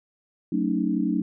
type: chord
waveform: sine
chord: D# half-diminished seventh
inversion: first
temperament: just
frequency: 186.68 / 224 / 280 / 311.1 Hz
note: F#3 / A3 / C#4 / D#4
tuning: +16 / +31 / +18 / 0 cents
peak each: -27 dBFS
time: 0.52-1.22 s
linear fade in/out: 5 ms
effects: none